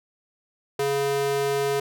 square tone with high-pass filter, 140 Hz, C#3, 18 cents sharp, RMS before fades -24 dBFS, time 0.79-1.8 s, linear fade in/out 5 ms, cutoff 360 Hz, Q 2, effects none

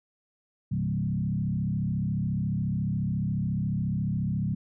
sine tone with frequency modulation, 155.2 Hz, D#3, 4 cents flat, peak -25 dBFS, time 0.71-4.55 s, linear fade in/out 10 ms, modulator 34.2 Hz, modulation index 1.6, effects none

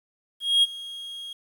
triangle tone with ADSR envelope, 3272 Hz, G#7, 26 cents flat, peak -13 dBFS, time 0.4-1.33 s, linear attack 230 ms, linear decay 28 ms, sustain -20 dB, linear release 3 ms, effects 9-bit

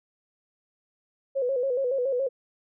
sine tone with vibrato, 518 Hz, C5, 17 cents flat, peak -23 dBFS, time 1.35-2.29 s, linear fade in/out 20 ms, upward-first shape square, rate 7.1 Hz, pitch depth 84 cents each way, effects none

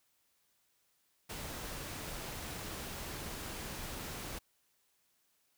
pink noise, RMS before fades -43 dBFS, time 1.29-4.39 s, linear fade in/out 10 ms, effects white hiss -75 dBFS RMS until 5.57 s

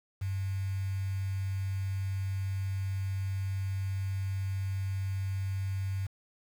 sine tone with quantisation, 96.7 Hz, G2, 23 cents flat, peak -30 dBFS, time 0.21-6.07 s, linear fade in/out 10 ms, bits 8, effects none

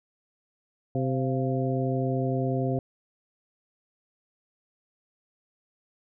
harmonic tone with a mistuned harmonic, 130.5 Hz, C3, 4 cents flat, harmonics 1 / 2 / 3 / 4 / 5, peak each -27 / -30 / -32 / -33 / -34 dBFS, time 0.95-2.79 s, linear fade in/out 2 ms, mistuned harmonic 5, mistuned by +84 cents, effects none

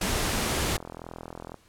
pink noise, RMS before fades -27 dBFS, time 0.01-0.77 s, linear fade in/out 5 ms
click train, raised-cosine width 1 ms, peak -24 dBFS, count 38, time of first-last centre 0.66-1.543 s, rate 41.9 Hz
effects pink hiss -60 dBFS RMS until 1.68 s + low-pass 12000 Hz 12 dB/octave

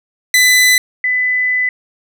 sawtooth / sine tone pair in turn, 2002 / 2002 Hz, B6 / B6, +23 / +23 cents, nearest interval unison, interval 0 cents, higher neither, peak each -4 / -12 dBFS, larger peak first, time 0.34-0.78 / 1.04-1.69 s, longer second, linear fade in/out 2 ms, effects none

